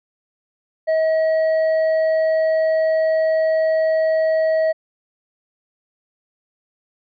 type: tone with hard clipping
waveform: sine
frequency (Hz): 638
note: D#5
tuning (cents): +43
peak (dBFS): -16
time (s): 0.87-4.73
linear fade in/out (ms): 20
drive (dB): 4
effects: resampled to 11025 Hz

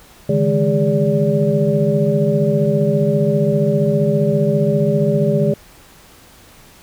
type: tone cluster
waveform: sine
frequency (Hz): 142.8 / 157.8 / 208.5 / 407.3 / 577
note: D3 / D#3 / G#3 / G#4 / D5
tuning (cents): -48 / +25 / +7 / -34 / -31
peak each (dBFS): -19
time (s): 0.29-5.54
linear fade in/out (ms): 5
effects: pink hiss -45 dBFS RMS until 6.82 s

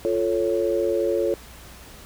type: chord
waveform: sine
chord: F augmented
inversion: none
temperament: equal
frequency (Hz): 349.2 / 440 / 554.4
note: F4 / A4 / C#5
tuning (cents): 0 / 0 / 0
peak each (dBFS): -24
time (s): 0.05-1.34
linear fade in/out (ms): 0
effects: added 60 Hz sine -47 dBFS peak until 2.05 s + pink hiss -45 dBFS RMS until 2.05 s

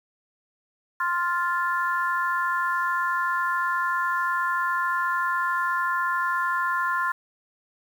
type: chord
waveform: sine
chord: F major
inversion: second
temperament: just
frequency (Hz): 1047.7 / 1396.9 / 1746.1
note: C6 / F6 / A6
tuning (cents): +2 / 0 / -14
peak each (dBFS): -25 / -27 / -29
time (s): 1-7.12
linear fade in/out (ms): 5
effects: 8-bit

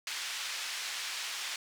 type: band-pass noise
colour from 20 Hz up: pink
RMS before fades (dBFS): -38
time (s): 0.07-1.56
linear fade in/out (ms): 2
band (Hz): 2000 to 6500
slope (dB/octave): 12
effects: none

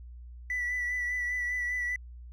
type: tone with vibrato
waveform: triangle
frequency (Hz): 1970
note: B6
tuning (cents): -5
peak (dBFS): -26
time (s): 0.5-1.96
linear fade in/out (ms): 2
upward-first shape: sine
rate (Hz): 5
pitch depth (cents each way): 24
effects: tanh soft clip ceiling -25 dBFS + added 60 Hz sine -43 dBFS peak until 2.32 s

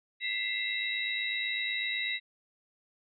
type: tone cluster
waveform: sine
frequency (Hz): 1990 / 2098 / 2677 / 3827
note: B6 / C7 / E7 / A#7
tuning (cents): +13 / +4 / +26 / +45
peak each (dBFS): -36 / -35 / -39 / -34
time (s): 0.2-2.2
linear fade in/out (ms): 50
effects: none

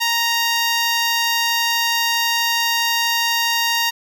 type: tone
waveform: 10% pulse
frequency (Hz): 932.3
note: A#5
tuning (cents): 0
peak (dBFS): -8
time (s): 0-3.91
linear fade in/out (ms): 20
effects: none

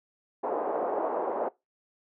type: band-pass noise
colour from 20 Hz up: pink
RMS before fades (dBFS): -30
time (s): 0.43-1.49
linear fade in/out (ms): 10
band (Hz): 390 to 900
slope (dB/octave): 24
effects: noise-tail reverb RT60 0.2 s tail -21 dB re dry

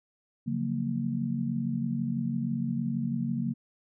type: chord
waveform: sine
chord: Gb major seventh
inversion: second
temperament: just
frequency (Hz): 138.75 / 173.43 / 185 / 231.2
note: Db3 / F3 / Gb3 / Bb3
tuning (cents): +2 / -12 / 0 / -14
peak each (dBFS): -33 / -36 / -36 / -30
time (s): 0.46-3.54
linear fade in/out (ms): 20
effects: none

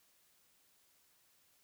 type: silence
effects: white hiss -71 dBFS RMS until 1.63 s

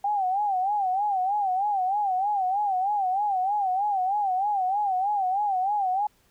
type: tone with vibrato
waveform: sine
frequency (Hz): 784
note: G5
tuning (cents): 0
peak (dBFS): -22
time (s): 0.04-6.07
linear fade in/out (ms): 5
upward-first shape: sine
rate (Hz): 3.2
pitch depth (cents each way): 120
effects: pink hiss -64 dBFS RMS until 6.3 s

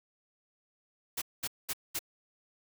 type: noise bursts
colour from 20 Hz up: white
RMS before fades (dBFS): -34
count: 4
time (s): 1.17-1.992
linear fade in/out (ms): 10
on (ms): 48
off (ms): 210
effects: none

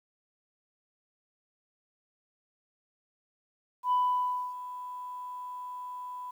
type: tone with ADSR envelope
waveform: sine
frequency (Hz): 995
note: B5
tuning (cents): +13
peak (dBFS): -21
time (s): 3.83-6.31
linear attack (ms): 89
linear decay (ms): 610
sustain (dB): -16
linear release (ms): 6
effects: tanh soft clip ceiling -20 dBFS + 10-bit

